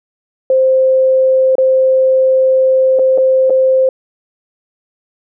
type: tone with dropouts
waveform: sine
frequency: 523.3 Hz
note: C5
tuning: in tune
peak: -7 dBFS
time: 0.5-3.89 s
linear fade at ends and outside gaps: 2 ms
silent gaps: 1.554-1.582 / 2.989-2.993 / 3.177-3.182 / 3.498-3.504 s
effects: none